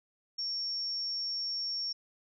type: tone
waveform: sine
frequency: 5490 Hz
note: F8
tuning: 31 cents flat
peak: -32 dBFS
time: 0.38-1.93 s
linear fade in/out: 10 ms
effects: none